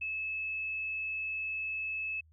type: tone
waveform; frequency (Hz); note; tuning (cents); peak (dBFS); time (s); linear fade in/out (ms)
sine; 2600; E7; -24; -33; 0.01-2.21; 10
effects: added 79 Hz sine -59 dBFS peak until 2.32 s